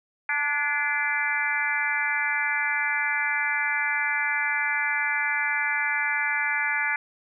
harmonic tone with a mistuned harmonic, 292.7 Hz, D4, 6 cents flat, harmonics 3 / 4 / 5 / 6 / 7 / 8, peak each -32 / -38 / -30 / -28 / -28 / -30 dBFS, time 0.29-6.96 s, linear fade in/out 2 ms, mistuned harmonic 6, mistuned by -44 cents, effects none

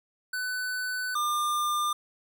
square tone pair in turn, 1500 / 1199.9 Hz, F#6 / D6, +23 / +37 cents, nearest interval major third, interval 386 cents, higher first, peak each -30 / -26 dBFS, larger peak second, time 0.33-1.15 / 1.15-1.93 s, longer first, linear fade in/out 5 ms, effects none

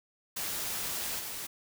white noise with level steps, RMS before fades -35 / -39 dBFS, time 0.36-1.47 s, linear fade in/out 10 ms, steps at 1.19 s, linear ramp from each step 2 ms, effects none

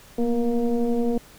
sine tone with frequency modulation, 238.8 Hz, A#3, 42 cents sharp, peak -19 dBFS, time 0.18-1.18 s, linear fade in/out 5 ms, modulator 233 Hz, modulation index 1.2, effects pink hiss -49 dBFS RMS until 1.38 s

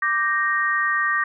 sine chord, G minor, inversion second, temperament equal, 1174.7 / 1568 / 1864.7 Hz, D6 / G6 / Bb6, 0 / 0 / 0 cents, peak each -23 / -26 / -21 dBFS, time 0.02-1.24 s, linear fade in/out 5 ms, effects none

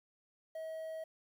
triangle tone with quantisation, 640 Hz, D#5, 49 cents sharp, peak -38 dBFS, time 0.55-1.04 s, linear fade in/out 5 ms, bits 11, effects none

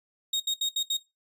35% pulse tone bursts at uneven times, 3729 Hz, A#7, in tune, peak -22 dBFS, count 5, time 0.33-0.4 / 0.47-0.54 / 0.61-0.69 / 0.76-0.83 / 0.9-0.97 s, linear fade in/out 5 ms, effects noise-tail reverb RT60 0.2 s tail -19 dB re dry + resampled to 32000 Hz

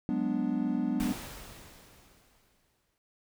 triangle chord, G# half-diminished seventh, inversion third, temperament equal, 185 / 207.7 / 246.9 / 293.7 Hz, F#3 / G#3 / B3 / D4, 0 / 0 / 0 / 0 cents, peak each -34 / -32 / -29 / -31 dBFS, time 0.09-1.13 s, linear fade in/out 0 ms
pink noise with exponential decay, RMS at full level -38 dBFS, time 1-2.98 s, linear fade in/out 0 ms, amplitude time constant 430 ms
effects none

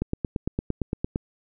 click train, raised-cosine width 3 ms, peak -12 dBFS, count 11, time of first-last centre 0.02-1.159 s, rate 8.78 Hz, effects none

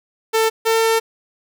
sawtooth tone pair in turn, 445.5 / 450.4 Hz, A4 / A4, +22 / +40 cents, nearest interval unison, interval 18 cents, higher second, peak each -10 dBFS, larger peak neither, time 0.33-0.5 / 0.65-1 s, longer second, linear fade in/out 20 ms, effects none

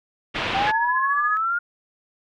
white low-pass noise, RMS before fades -26 dBFS, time 0.34-0.72 s, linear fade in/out 20 ms, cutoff 3100 Hz, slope 24 dB/octave
sine linear sweep, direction up, 761 to 1429 Hz, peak -20 dBFS, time 0.54-1.59 s, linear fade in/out 10 ms
sine tone with tremolo, 1692 Hz, G#6, 32 cents sharp, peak -20 dBFS, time 0.67-1.37 s, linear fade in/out 0 ms, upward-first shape sine, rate 14 Hz, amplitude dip 65%
effects none

